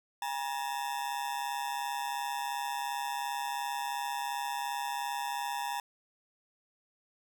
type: ring-modulated tone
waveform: 40% pulse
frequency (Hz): 885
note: A5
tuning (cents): +10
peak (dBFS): -29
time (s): 0.22-5.8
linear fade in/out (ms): 2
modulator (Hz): 71.4
effects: none